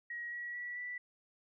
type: tone with pitch steps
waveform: sine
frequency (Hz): 1900 / 1922.1 / 1944.4 / 1967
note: A#6 / B6 / B6 / B6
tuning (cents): +33 / -47 / -28 / -7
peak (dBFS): -39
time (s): 0.1-0.98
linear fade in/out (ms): 5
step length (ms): 220
effects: none